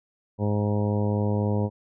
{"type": "harmonic tone with a mistuned harmonic", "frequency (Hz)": 103.83, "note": "G#2", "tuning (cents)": 0, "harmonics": [1, 2, 3, 4, 5, 6, 7, 8, 9], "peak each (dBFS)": [-24, -27, -34, -32, -32, -39, -41, -41, -39], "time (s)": [0.38, 1.7], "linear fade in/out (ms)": 50, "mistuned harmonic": 9, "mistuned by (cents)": 20, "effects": []}